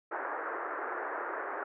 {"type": "band-pass noise", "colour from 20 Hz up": "white", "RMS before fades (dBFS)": -37, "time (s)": [0.11, 1.64], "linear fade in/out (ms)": 10, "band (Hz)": [330, 1700], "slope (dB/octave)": 48, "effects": []}